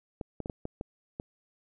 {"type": "clicks", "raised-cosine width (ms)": 2, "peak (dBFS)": -22, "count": 7, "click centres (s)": [0.212, 0.403, 0.459, 0.498, 0.654, 0.811, 1.199], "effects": []}